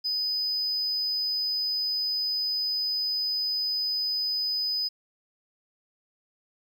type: tone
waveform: sine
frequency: 5000 Hz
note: D#8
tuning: 8 cents sharp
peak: -23 dBFS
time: 0.04-4.89 s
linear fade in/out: 20 ms
effects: tanh soft clip ceiling -24 dBFS + 10-bit